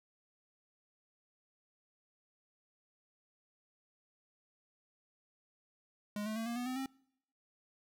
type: tone with pitch steps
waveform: square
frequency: 207.7 / 216.5 / 225.7 / 235.3 / 245.3 / 255.7 / 266.6 Hz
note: G#3 / A3 / A3 / A#3 / B3 / C4 / C4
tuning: 0 / -28 / +44 / +16 / -12 / -40 / +33 cents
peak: -37 dBFS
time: 6.16-6.86 s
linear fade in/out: 2 ms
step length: 100 ms
effects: noise-tail reverb RT60 0.7 s tail -24 dB re dry